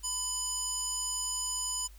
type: tone with band-pass filter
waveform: square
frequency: 999 Hz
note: B5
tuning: 20 cents sharp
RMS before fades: -34 dBFS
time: 0.03-1.88 s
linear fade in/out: 20 ms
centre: 7600 Hz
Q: 3.1
effects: added 50 Hz sine -49 dBFS peak until 1.98 s + white hiss -61 dBFS RMS until 1.98 s